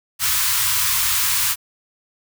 white band-stop noise, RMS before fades -19 dBFS, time 0.19-1.56 s, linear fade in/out 50 ms, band 130 to 910 Hz, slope 96 dB/octave, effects none

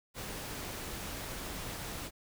pink noise, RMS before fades -41 dBFS, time 0.14-2.11 s, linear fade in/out 50 ms, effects none

